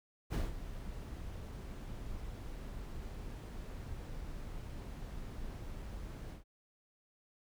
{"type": "noise with ADSR envelope", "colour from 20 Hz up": "brown", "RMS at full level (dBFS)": -32, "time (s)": [0.3, 6.44], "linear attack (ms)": 36, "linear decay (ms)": 180, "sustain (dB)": -12, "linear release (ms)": 120, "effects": []}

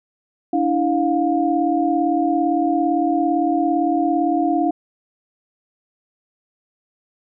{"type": "tone cluster", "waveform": "sine", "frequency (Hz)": [289.2, 326.9, 707], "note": ["D4", "E4", "F5"], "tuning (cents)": [-27, -14, 21], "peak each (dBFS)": -20, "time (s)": [0.53, 4.71], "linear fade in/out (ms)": 5, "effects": []}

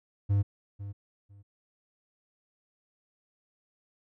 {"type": "tone with echo", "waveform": "triangle", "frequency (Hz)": 100.4, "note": "G2", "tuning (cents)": 42, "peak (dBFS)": -20, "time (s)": [0.29, 0.43], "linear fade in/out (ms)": 20, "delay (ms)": 500, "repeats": 2, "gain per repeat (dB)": -14, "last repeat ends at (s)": 1.43, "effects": []}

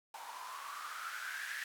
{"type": "noise with band-pass filter sweep", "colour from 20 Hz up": "blue", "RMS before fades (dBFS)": -44, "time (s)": [0.14, 1.64], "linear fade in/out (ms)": 2, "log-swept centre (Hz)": [880, 1800], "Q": 8.3, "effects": []}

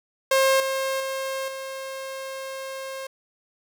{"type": "tone with level steps", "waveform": "sawtooth", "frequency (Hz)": 534, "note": "C5", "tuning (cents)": 35, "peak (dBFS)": [-13, -20, -23, -28], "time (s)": [0.31, 3.07], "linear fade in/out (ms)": 5, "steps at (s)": [0.6, 1, 1.48], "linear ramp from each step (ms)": 2, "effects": ["9-bit"]}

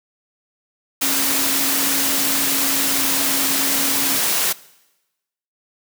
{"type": "tone in noise", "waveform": "sine", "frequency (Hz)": 273.9, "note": "C#4", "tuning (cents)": -21, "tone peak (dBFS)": -28, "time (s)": [1.02, 4.17], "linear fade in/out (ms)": 10, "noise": "white", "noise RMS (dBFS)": -19, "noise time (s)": [1.01, 4.53], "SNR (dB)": -12, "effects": ["noise-tail reverb RT60 1.0 s tail -21 dB re dry", "high-pass 150 Hz 12 dB/octave"]}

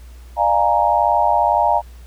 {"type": "chord", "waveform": "sine", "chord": "Bb dominant seventh", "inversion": "first", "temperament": "equal with one note detuned", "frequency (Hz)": [601.1, 698.5, 830.6, 932.3], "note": ["D5", "F5", "Ab5", "Bb5"], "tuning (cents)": [40, 0, 0, 0], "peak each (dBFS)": [-21, -18, -18, -17], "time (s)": [0.36, 1.82], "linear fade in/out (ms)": 50, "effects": ["added 60 Hz sine -36 dBFS peak until 2.06 s", "pink hiss -51 dBFS RMS until 2.06 s"]}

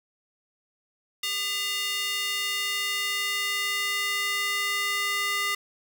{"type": "tone with high-pass filter sweep", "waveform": "square", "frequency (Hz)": 403.3, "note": "G4", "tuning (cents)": 49, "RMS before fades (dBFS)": -28, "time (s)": [1.23, 5.55], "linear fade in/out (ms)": 5, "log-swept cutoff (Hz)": [2800, 1700], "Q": 1.8, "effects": []}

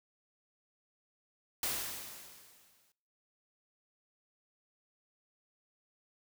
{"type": "noise with exponential decay", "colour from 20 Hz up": "white", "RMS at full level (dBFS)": -33, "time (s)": [1.63, 2.92], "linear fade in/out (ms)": 2, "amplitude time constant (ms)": 280, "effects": ["noise-tail reverb RT60 0.7 s tail -23 dB re dry"]}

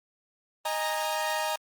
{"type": "chord", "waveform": "sawtooth", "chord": "D# suspended fourth", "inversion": "none", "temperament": "equal with one note detuned", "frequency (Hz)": [622.3, 821.1, 932.3], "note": ["D#5", "G#5", "A#5"], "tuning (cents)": [0, -20, 0], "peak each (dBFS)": [-28, -30, -27], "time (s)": [0.65, 1.56], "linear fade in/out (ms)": 5, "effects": ["Opus 24 kbps"]}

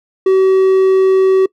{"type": "tone", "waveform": "triangle", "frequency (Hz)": 380.3, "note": "F#4", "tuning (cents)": 48, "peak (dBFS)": -5, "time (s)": [0.26, 1.46], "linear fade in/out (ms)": 5, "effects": ["noise-tail reverb RT60 0.1 s tail -22 dB re dry"]}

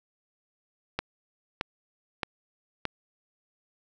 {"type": "click train", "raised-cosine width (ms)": 0.3, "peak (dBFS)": -12, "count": 4, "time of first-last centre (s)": [0.99, 2.853], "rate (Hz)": 1.61, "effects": []}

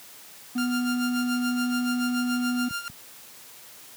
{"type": "tone", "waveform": "triangle", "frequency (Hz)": 246.9, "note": "B3", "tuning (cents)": 0, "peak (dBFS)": -22, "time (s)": [0.55, 2.69], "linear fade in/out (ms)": 10}
{"type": "tone with tremolo", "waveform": "sawtooth", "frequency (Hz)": 1396.9, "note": "F6", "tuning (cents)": 0, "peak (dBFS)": -24, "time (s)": [0.58, 2.88], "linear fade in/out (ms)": 0, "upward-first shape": "sine", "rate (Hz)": 7, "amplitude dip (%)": 75}
{"type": "clicks", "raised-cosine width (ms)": 5, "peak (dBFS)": [-25, -30], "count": 2, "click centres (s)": [2.709, 2.899]}
{"effects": ["white hiss -47 dBFS RMS until 3.96 s", "high-pass 100 Hz 12 dB/octave"]}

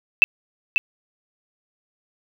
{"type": "tone with echo", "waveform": "sine", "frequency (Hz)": 2641, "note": "E7", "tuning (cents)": 3, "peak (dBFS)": -7, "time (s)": [0.22, 0.24], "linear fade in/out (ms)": 0, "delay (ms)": 540, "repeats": 1, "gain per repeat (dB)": -7, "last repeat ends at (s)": 0.78, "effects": []}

